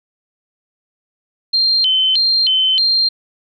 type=tone with vibrato; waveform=sine; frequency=3581 Hz; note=A7; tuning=30 cents sharp; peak=-11 dBFS; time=1.53-3.09 s; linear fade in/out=10 ms; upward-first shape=square; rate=1.6 Hz; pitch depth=270 cents each way; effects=none